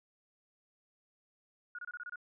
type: tone bursts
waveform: sine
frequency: 1447 Hz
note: F#6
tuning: 39 cents flat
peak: -40 dBFS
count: 7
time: 1.75-2.158 s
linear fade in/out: 2 ms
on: 36 ms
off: 26 ms
effects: none